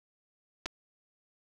clicks, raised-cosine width 0.2 ms, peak -18 dBFS, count 2, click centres 0.658 / 0.661 s, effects 8-bit

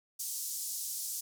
pink band-pass noise, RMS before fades -38 dBFS, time 0.19-1.21 s, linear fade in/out 10 ms, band 5700 to 16000 Hz, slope 24 dB/octave, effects none

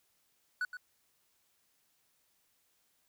triangle tone with echo, 1480 Hz, F#6, in tune, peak -29 dBFS, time 0.61-0.65 s, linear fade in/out 2 ms, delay 120 ms, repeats 1, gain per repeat -10 dB, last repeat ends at 0.77 s, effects white hiss -74 dBFS RMS until 3.08 s

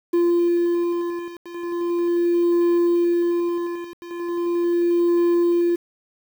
triangle beating tone pair, 344.9 / 345.29 Hz, F4 / F4, -22 / -20 cents, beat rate 0.39 Hz, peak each -19 dBFS, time 0.13-5.76 s, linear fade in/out 10 ms, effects 7-bit

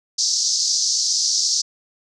white band-pass noise, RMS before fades -20 dBFS, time 0.18-1.62 s, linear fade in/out 10 ms, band 4600 to 6300 Hz, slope 48 dB/octave, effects none

